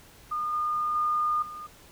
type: tone with level steps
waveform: sine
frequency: 1218 Hz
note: D#6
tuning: 37 cents flat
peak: -27 / -25 / -23 / -37 dBFS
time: 0.31-1.67 s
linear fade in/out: 10 ms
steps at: 0.53 / 0.95 / 1.42 s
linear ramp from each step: 5 ms
effects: pink hiss -53 dBFS RMS until 1.91 s